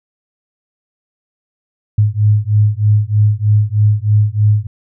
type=beating tone pair; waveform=sine; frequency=103.83 / 107.03 Hz; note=G#2 / A2; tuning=0 / -47 cents; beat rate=3.2 Hz; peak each=-12 dBFS; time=1.98-4.67 s; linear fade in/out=5 ms; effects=none